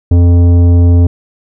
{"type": "tone with tanh clipping", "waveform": "sine", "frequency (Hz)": 86.9, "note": "F2", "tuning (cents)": -8, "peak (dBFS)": -5, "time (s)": [0.11, 1.07], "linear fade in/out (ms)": 5, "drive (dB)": 12, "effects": []}